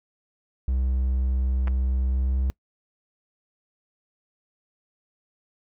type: tone with pitch glide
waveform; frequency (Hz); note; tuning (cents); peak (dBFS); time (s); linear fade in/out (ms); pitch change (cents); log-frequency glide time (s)
triangle; 64.3 to 65.31; C2 to C2; -30 to -3; -19; 0.68-2.5; 0; +27; 2.09-2.36
type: clicks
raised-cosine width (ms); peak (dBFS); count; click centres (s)
0.5; -21; 2; 1.674 / 1.68
effects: noise-tail reverb RT60 0.1 s tail -24 dB re dry